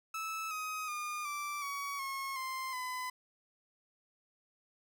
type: tone with pitch steps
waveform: 30% pulse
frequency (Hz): 1307 / 1259.6 / 1213.9 / 1169.8 / 1127.3 / 1086.4 / 1047 / 1009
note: E6 / D#6 / D#6 / D6 / C#6 / C#6 / C6 / B5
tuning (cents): -15 / +21 / -43 / -7 / +29 / -35 / +1 / +37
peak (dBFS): -34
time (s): 0.14-3.1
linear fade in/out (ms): 5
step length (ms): 370
effects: none